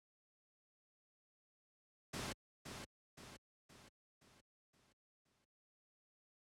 pink noise with echo, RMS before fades -43 dBFS, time 2.13-2.33 s, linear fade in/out 10 ms, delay 520 ms, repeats 6, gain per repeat -6 dB, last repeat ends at 5.45 s, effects high-pass 60 Hz 12 dB/octave + low-pass 9000 Hz 12 dB/octave

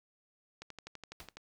click train, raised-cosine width 0.2 ms, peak -28 dBFS, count 10, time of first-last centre 0.62-1.37 s, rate 12 Hz
pink noise with exponential decay, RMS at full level -47 dBFS, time 1.2-1.36 s, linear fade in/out 0 ms, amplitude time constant 33 ms
effects none

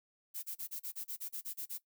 violet noise bursts, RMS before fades -41 dBFS, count 12, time 0.34-1.783 s, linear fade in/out 20 ms, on 90 ms, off 33 ms, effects noise-tail reverb RT60 0.1 s tail -17 dB re dry

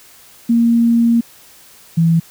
sine tone pair in turn, 233.1 / 165.4 Hz, A#3 / E3, 0 / +6 cents, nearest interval tritone, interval 594 cents, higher first, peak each -9 dBFS, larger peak neither, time 0.49-1.21 / 1.97-2.2 s, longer first, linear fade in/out 10 ms, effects white hiss -44 dBFS RMS until 2.3 s

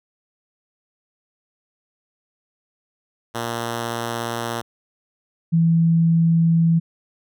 5% pulse / sine tone pair in turn, 117.1 / 165.6 Hz, A#2 / E3, +8 / +8 cents, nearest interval tritone, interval 600 cents, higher second, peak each -13 dBFS, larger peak neither, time 3.34-4.62 / 5.52-6.8 s, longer neither, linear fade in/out 20 ms, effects none

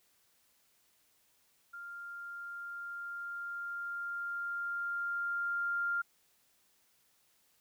sine tone with level ramp, 1396.9 Hz, F6, in tune, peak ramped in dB -43 to -30 dBFS, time 1.73-6.02 s, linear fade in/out 10 ms, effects white hiss -71 dBFS RMS until 7.6 s

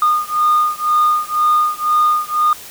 sine beating tone pair, 1222 / 1224 Hz, D#6 / D#6, -32 / -29 cents, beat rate 2 Hz, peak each -14 dBFS, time 0.02-2.53 s, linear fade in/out 2 ms, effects tanh soft clip ceiling -7 dBFS + white hiss -35 dBFS RMS until 2.7 s

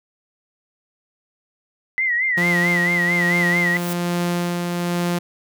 sine tone with vibrato, 1994 Hz, B6, 16 cents sharp, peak -17 dBFS, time 1.98-3.77 s, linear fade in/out 0 ms, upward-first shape sine, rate 4.5 Hz, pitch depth 100 cents each way
sawtooth tone with tremolo, 174.61 Hz, F3, in tune, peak -15 dBFS, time 2.37-5.19 s, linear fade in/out 10 ms, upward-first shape sine, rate 1.2 Hz, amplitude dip 30%
blue noise with exponential growth, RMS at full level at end -28 dBFS, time 3.49-3.93 s, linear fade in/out 0 ms, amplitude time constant 95 ms
effects none

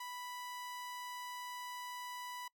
sawtooth tone, 987.8 Hz, B5, in tune, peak -40 dBFS, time 0-2.48 s, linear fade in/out 5 ms, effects noise-tail reverb RT60 0.1 s tail -24 dB re dry

